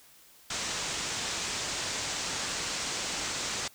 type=low-pass noise; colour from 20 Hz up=white; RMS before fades=-34 dBFS; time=0.5-3.68 s; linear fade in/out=5 ms; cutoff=7900 Hz; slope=48 dB/octave; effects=white hiss -57 dBFS RMS until 3.74 s